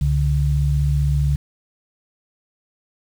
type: tone pair together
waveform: sine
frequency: 67.39 / 142.8 Hz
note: C#2 / D3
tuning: -48 / -48 cents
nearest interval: octave + minor second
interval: 1300 cents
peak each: -18 dBFS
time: 0.01-1.36 s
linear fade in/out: 5 ms
effects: 7-bit